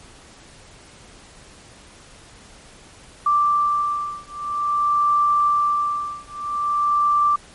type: beating tone pair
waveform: sine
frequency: 1174.7 / 1175.2 Hz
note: D6 / D6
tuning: 0 / +1 cents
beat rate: 0.5 Hz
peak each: -20 dBFS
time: 3.26-7.36 s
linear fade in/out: 5 ms
effects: pink hiss -46 dBFS RMS until 7.54 s + MP3 48 kbps